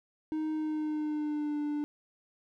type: tone with pitch glide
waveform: triangle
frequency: 311.3 to 295.4 Hz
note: D#4 to D4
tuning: +1 to +10 cents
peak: -28 dBFS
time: 0.32-1.84 s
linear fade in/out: 0 ms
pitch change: -91 cents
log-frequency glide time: 0.52-1.59 s
effects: none